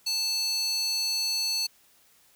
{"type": "tone with high-pass filter", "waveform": "square", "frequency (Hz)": 880, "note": "A5", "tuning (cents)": 0, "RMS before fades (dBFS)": -28, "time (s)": [0.06, 1.67], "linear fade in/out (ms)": 10, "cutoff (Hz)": 4500, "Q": 3.6, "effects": ["white hiss -61 dBFS RMS until 2.35 s"]}